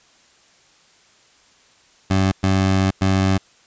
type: tone bursts at uneven times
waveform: 20% pulse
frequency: 95.6 Hz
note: G2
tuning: 43 cents flat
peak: -10 dBFS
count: 3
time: 2.1-2.32 / 2.43-2.91 / 3.01-3.38 s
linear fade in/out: 10 ms
effects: white hiss -54 dBFS RMS until 3.66 s + resampled to 16000 Hz